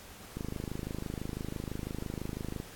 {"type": "click train", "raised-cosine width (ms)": 3, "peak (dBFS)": -23, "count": 59, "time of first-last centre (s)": [0.37, 2.601], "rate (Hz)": 26, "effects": ["pink hiss -50 dBFS RMS until 2.75 s", "AAC 64 kbps"]}